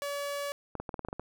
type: tone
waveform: sawtooth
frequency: 570 Hz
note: C#5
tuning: 48 cents sharp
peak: -29 dBFS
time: 0.02-0.52 s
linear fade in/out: 0 ms
type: clicks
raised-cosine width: 1 ms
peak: -22 dBFS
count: 9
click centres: 0.753 / 0.8 / 0.892 / 0.942 / 0.993 / 1.049 / 1.086 / 1.129 / 1.196 s
effects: none